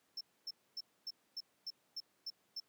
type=tone bursts; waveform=triangle; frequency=5350 Hz; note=E8; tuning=25 cents sharp; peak=-39 dBFS; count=9; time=0.17-2.601 s; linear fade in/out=5 ms; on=39 ms; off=260 ms; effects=pink hiss -75 dBFS RMS until 2.68 s + high-pass 200 Hz 12 dB/octave